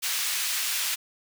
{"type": "high-pass noise", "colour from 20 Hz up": "pink", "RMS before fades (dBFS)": -28, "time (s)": [0.02, 0.96], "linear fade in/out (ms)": 20, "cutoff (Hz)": 2300, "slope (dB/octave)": 12, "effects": []}